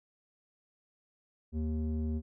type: tone with low-pass filter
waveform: square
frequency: 77.78 Hz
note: D#2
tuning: in tune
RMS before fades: -33 dBFS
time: 1.52-2.22 s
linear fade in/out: 50 ms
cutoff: 290 Hz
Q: 2.3
effects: none